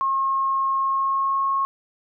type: tone with pitch glide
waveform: sine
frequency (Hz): 1079 to 1089.6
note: C#6 to C#6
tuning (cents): -47 to -30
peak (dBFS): -19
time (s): 0.01-1.65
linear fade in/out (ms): 0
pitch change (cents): +17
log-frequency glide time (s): 0.78-1.44
effects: none